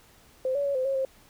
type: tone with pitch steps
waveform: sine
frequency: 519 / 568 / 561 / 516 / 543 / 531 Hz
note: C5 / C#5 / C#5 / C5 / C#5 / C5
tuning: -14 / +42 / +21 / -24 / -36 / +25 cents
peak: -24 dBFS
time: 0.45-1.05 s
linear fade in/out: 2 ms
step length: 100 ms
effects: pink hiss -57 dBFS RMS until 1.29 s